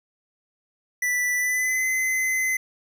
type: tone with pitch glide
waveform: square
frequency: 1975.5 to 2044 Hz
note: B6 to C7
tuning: 0 to -41 cents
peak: -22 dBFS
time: 1.02-2.57 s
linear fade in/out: 5 ms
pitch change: +59 cents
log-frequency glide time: 1.36-1.86 s
effects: none